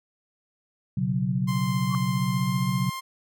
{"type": "chord", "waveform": "sine", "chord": "B suspended second", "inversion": "none", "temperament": "equal", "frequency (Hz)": [123.47, 138.59, 185], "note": ["B2", "C#3", "F#3"], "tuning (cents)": [0, 0, 0], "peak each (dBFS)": [-28, -27, -26], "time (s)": [0.97, 2.9], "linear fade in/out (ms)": 5}
{"type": "tone with pitch glide", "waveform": "sawtooth", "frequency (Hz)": [1046.5, 1055.6], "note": ["C6", "C6"], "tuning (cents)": [0, 15], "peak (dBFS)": -28, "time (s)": [1.47, 3.01], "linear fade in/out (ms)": 20, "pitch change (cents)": 15, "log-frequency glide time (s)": [1.95, 2.69]}
{"type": "tone with exponential growth", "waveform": "sine", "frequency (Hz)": 1127, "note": "C#6", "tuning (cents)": 28, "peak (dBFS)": -22, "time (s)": [1.87, 1.95], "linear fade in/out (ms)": 1, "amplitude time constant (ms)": 17}
{"effects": []}